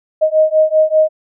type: beating tone pair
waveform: sine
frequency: 622.3 / 627.4 Hz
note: D#5 / D#5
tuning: 0 / +14 cents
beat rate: 5.1 Hz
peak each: -12 dBFS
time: 0.21-1.09 s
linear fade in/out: 20 ms
effects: none